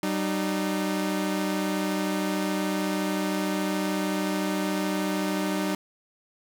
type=tone pair together; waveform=sawtooth; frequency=191.8 / 304.5 Hz; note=G3 / D#4; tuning=-37 / -37 cents; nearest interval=minor sixth; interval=800 cents; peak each=-24 dBFS; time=0.03-5.75 s; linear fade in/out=2 ms; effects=10-bit